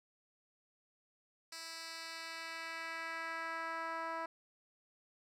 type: tone with band-pass filter sweep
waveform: 10% pulse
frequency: 327.9 Hz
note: E4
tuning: 9 cents flat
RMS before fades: -43 dBFS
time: 1.52-4.26 s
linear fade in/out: 5 ms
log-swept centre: 5700 to 960 Hz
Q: 1.2
effects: none